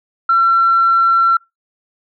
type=tone; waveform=sine; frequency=1355 Hz; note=E6; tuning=47 cents sharp; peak=-8 dBFS; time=0.29-1.37 s; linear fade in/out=5 ms; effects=noise-tail reverb RT60 0.2 s tail -26 dB re dry + tanh soft clip ceiling -4 dBFS

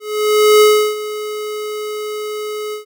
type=tone with ADSR envelope; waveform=square; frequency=424.1 Hz; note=G#4; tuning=36 cents sharp; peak=-6 dBFS; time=0-2.85 s; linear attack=610 ms; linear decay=340 ms; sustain=-16 dB; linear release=120 ms; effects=none

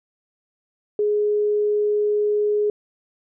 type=tone; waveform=sine; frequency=417.7 Hz; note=G#4; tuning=10 cents sharp; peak=-17 dBFS; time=0.99-2.7 s; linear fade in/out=2 ms; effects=none

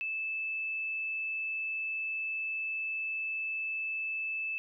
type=tone; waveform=sine; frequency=2625 Hz; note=E7; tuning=8 cents flat; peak=-32 dBFS; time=0.01-4.58 s; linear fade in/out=0 ms; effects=none

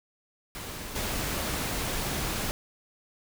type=noise with level steps; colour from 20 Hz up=pink; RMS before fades=-38 / -31 dBFS; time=0.55-2.51 s; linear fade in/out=0 ms; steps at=0.95 s; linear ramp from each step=10 ms; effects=none

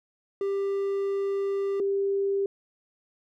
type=tone pair in turn; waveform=triangle / sine; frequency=395.4 / 395.4 Hz; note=G4 / G4; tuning=+15 / +15 cents; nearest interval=unison; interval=0 cents; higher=neither; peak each=-23 dBFS; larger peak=neither; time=0.41-1.8 / 1.8-2.46 s; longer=first; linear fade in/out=2 ms; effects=none

